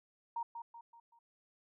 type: tone with echo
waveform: sine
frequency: 932.3 Hz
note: A#5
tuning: in tune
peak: -35 dBFS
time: 0.36-0.43 s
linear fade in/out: 5 ms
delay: 190 ms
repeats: 4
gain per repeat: -7 dB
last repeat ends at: 1.19 s
effects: none